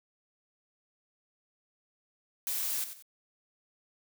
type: noise with echo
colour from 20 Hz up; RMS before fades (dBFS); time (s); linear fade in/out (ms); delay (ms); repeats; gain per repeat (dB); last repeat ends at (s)
blue; -33; 2.47-2.84; 0; 92; 2; -10; 3.024
effects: none